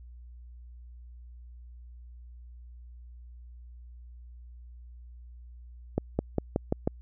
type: accelerating click train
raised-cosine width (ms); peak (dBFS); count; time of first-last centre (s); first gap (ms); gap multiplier
2; -12; 6; 5.98-6.875; 210; 0.92
effects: added 60 Hz sine -45 dBFS peak until 7.01 s